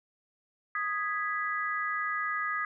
sine chord, G# minor, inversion second, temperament equal, 1244.5 / 1661.2 / 1975.5 Hz, D#6 / G#6 / B6, 0 / 0 / 0 cents, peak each -32 / -34 / -35 dBFS, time 0.75-2.65 s, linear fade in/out 2 ms, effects none

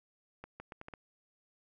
accelerating click train, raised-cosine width 0.5 ms, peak -30 dBFS, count 6, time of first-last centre 0.44-0.938 s, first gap 160 ms, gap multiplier 0.76, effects none

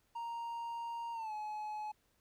triangle tone with pitch glide, 932.3 to 850 Hz, A#5 to G#5, 0 to +40 cents, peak -37 dBFS, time 0.15-1.92 s, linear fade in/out 10 ms, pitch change -160 cents, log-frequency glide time 1.13-1.33 s, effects pink hiss -75 dBFS RMS until 2.2 s

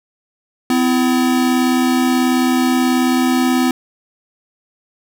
square tone pair together, 254.1 / 332.6 Hz, B3 / E4, +49 / +16 cents, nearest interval perfect fourth, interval 467 cents, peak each -14 / -20 dBFS, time 0.7-3.71 s, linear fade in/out 2 ms, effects none

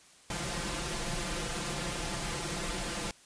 pink noise with comb filter, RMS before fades -35 dBFS, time 0.3-3.11 s, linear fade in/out 2 ms, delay 5.8 ms, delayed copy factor +0.95, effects white hiss -58 dBFS RMS until 3.25 s + resampled to 22050 Hz

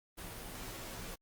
pink noise with comb filter, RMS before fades -45 dBFS, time 0.17-1.16 s, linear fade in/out 20 ms, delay 14 ms, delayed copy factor -0.7, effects Opus 32 kbps

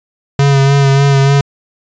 square tone with vibrato, 138.6 Hz, C#3, in tune, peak -7 dBFS, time 0.39-1.41 s, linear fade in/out 2 ms, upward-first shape sine, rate 3.4 Hz, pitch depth 27 cents each way, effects resampled to 16000 Hz

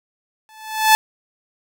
sawtooth tone with exponential growth, 871 Hz, A5, 18 cents flat, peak -3 dBFS, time 0.49-0.95 s, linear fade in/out 0 ms, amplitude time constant 99 ms, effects none

